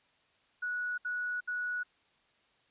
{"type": "tone bursts", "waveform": "sine", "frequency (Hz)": 1467, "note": "F#6", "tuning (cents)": -15, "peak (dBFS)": -32, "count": 3, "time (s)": [0.62, 1.834], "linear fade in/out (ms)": 10, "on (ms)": 360, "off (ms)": 67, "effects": ["white hiss -69 dBFS RMS until 2.7 s", "resampled to 8000 Hz"]}